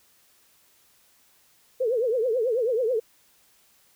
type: tone with vibrato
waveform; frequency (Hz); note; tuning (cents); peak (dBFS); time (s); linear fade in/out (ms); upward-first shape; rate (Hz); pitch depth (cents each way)
sine; 476.1; A#4; +37; -21; 1.8-3; 10; triangle; 9.2; 210
effects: white hiss -61 dBFS RMS until 3.95 s